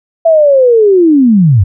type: linear sweep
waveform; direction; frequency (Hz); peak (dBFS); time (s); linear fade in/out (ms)
sine; down; 670 to 85.5; -3; 0.25-1.64; 10
effects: none